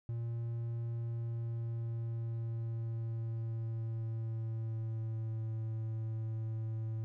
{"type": "tone with pitch glide", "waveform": "triangle", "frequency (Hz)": [116.54, 111.28], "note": ["A#2", "A2"], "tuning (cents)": [0, 20], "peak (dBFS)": -33, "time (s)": [0.09, 7.04], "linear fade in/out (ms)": 0, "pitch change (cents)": -80, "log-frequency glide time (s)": [0.9, 5.5], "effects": []}